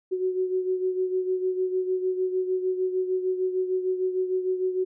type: beating tone pair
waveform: sine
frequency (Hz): 370 / 376.6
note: F#4 / F#4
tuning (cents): 0 / +31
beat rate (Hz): 6.6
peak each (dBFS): -24 / -31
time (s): 0.11-4.85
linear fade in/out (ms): 20
effects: none